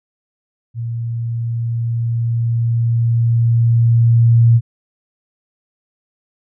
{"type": "tone with level ramp", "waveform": "sine", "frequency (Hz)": 116.54, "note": "A#2", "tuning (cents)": 0, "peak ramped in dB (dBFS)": [-20, -6], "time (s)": [0.74, 4.61], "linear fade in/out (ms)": 50, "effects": []}